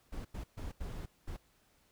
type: noise bursts at uneven times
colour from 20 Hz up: brown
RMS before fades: -41 dBFS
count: 5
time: 0.12-0.25 / 0.34-0.44 / 0.57-0.72 / 0.8-1.06 / 1.27-1.37 s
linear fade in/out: 10 ms
effects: pink hiss -70 dBFS RMS until 1.91 s